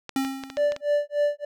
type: clicks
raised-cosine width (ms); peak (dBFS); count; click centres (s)
0.2; -17; 7; 0.093 / 0.249 / 0.437 / 0.501 / 0.57 / 0.721 / 0.764
type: tone with exponential decay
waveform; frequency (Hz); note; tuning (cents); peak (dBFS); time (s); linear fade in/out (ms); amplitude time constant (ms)
square; 268.7; C4; +46; -21; 0.16-0.81; 2; 140
type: tone with tremolo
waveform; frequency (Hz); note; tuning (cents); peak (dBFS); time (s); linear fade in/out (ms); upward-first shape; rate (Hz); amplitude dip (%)
triangle; 585; D5; -7; -16; 0.57-1.45; 5; sine; 3.4; 100
effects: none